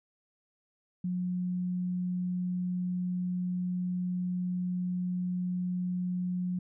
sine tone, 180.3 Hz, F#3, 45 cents flat, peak -29 dBFS, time 1.04-6.59 s, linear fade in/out 5 ms, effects none

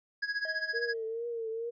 square tone with tremolo, 1661.2 Hz, G#6, in tune, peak -29 dBFS, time 0.22-0.94 s, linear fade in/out 10 ms, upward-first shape sine, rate 15 Hz, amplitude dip 80%
triangle tone with exponential decay, 634 Hz, D#5, 32 cents sharp, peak -36 dBFS, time 0.45-1.42 s, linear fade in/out 1 ms, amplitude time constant 210 ms
sine tone with vibrato, 458.8 Hz, A#4, 28 cents flat, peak -33 dBFS, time 0.73-1.71 s, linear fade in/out 20 ms, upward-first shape triangle, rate 2.3 Hz, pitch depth 69 cents each way
effects resampled to 16000 Hz

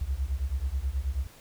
sine beating tone pair, 62.4 / 71.7 Hz, B1 / D2, +19 / -41 cents, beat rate 9.3 Hz, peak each -30 dBFS, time 0.01-1.27 s, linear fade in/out 5 ms, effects pink hiss -53 dBFS RMS until 1.4 s

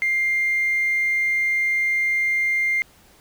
sine tone with quantisation, 2100 Hz, C7, 6 cents sharp, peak -18 dBFS, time 0.02-2.82 s, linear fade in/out 0 ms, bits 7, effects pink hiss -53 dBFS RMS until 3.2 s

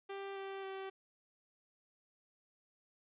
sawtooth tone with pitch steps, 393.7 / 389.6 / 385.6 Hz, G4 / G4 / G4, +8 / -11 / -28 cents, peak -38 dBFS, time 0.09-0.9 s, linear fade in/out 10 ms, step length 270 ms, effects resampled to 8000 Hz + 12-bit

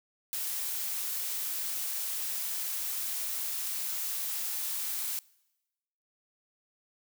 blue noise with high-pass filter sweep, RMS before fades -34 dBFS, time 0.33-5.19 s, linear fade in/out 0 ms, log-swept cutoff 390 to 670 Hz, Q 1, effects noise-tail reverb RT60 1.0 s tail -24 dB re dry

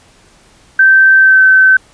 sine tone with pitch glide, 1554 to 1534.4 Hz, G6 to G6, -16 to -37 cents, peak -3 dBFS, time 0.79-1.77 s, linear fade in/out 5 ms, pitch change -21 cents, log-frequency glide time 1.19-1.42 s, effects pink hiss -46 dBFS RMS until 1.93 s + resampled to 22050 Hz

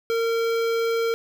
square tone with notch filter, 458.6 Hz, A#4, 28 cents flat, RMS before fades -23 dBFS, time 0.1-1.14 s, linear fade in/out 0 ms, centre 9400 Hz, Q 0.67, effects none

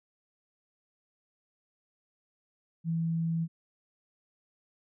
sine tone, 164.81 Hz, E3, in tune, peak -27 dBFS, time 2.84-3.48 s, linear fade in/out 50 ms, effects none

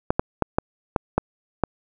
clicks, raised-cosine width 1 ms, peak -4 dBFS, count 7, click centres 0.105 / 0.195 / 0.423 / 0.585 / 0.962 / 1.18 / 1.637 s, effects none

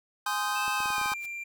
square chord, Ab major seventh, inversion none, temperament just, 830.6 / 1038.3 / 1245.9 / 1557.4 Hz, Ab5 / C6 / Eb6 / G6, 0 / -14 / +2 / -12 cents, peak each -34 dBFS, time 0.26-1.14 s, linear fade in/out 5 ms
triangle tone with pitch glide, 2618 to 2373 Hz, E7 to D7, -13 to +17 cents, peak -33 dBFS, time 0.55-1.44 s, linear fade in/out 10 ms, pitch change -170 cents, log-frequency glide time 0.75-1.04 s
clicks, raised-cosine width 2 ms, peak -32 dBFS, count 8, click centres 0.68 / 0.804 / 0.858 / 0.904 / 0.982 / 1.014 / 1.059 / 1.119 s
white noise with exponential growth, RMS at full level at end -44 dBFS, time 1.14-1.26 s, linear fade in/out 5 ms, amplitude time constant 26 ms
effects none

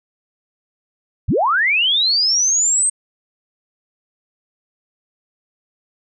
sine linear sweep, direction up, 43.52 to 8420 Hz, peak -13 dBFS, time 1.28-2.9 s, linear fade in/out 10 ms, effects none

